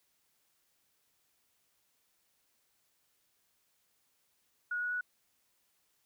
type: tone with pitch steps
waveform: sine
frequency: 1452 / 1461.3 / 1470.6 Hz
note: F#6 / F#6 / F#6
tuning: -33 / -22 / -11 cents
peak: -32 dBFS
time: 4.71-5.01 s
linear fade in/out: 5 ms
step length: 100 ms
effects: white hiss -75 dBFS RMS until 6.05 s